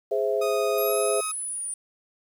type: chord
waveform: sine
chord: Ab augmented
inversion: none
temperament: equal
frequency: 415.3 / 523.3 / 659.3 Hz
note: Ab4 / C5 / E5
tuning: 0 / 0 / 0 cents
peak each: -25 / -27 / -27 dBFS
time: 0.11-1.21 s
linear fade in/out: 10 ms
type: tone with pitch glide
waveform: sawtooth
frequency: 1244.5 to 1267.7 Hz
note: D#6 to D#6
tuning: 0 to +32 cents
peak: -27 dBFS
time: 0.41-1.32 s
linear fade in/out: 10 ms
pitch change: +32 cents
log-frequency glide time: 0.82-0.91 s
type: exponential sweep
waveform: sine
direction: down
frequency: 11640 to 9290 Hz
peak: -29 dBFS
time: 0.78-1.74 s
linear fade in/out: 2 ms
effects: 9-bit